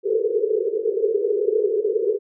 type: band-pass noise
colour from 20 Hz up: pink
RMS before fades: -21 dBFS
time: 0.03-2.19 s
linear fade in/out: 50 ms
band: 390 to 470 Hz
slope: 96 dB/octave
effects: none